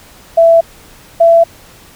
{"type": "tone pair in turn", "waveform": "sine", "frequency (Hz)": [665, 669.6], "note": ["E5", "E5"], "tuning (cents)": [15, 27], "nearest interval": "unison", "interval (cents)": 12, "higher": "second", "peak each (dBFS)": -3, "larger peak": "neither", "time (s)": [[0.37, 0.61], [1.2, 1.44]], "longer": "neither", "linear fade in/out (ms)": 10, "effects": ["pink hiss -40 dBFS RMS until 1.95 s"]}